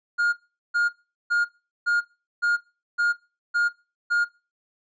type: tone bursts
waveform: triangle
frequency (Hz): 1420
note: F6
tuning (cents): +28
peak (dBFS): -17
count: 8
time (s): 0.18-4.25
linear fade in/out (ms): 20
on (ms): 150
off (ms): 410
effects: noise-tail reverb RT60 0.3 s tail -20 dB re dry + resampled to 16000 Hz